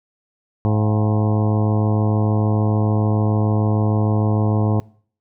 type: harmonic tone with a mistuned harmonic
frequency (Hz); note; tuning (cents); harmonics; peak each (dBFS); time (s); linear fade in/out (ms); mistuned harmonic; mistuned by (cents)
106.7; G#2; +47; 1 / 2 / 3 / 4 / 5 / 6 / 7 / 8 / 9 / 10; -16 / -22 / -26 / -28 / -30 / -32 / -33 / -34 / -35 / -36; 0.65-4.8; 0; 6; +87
effects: noise-tail reverb RT60 0.5 s tail -23 dB re dry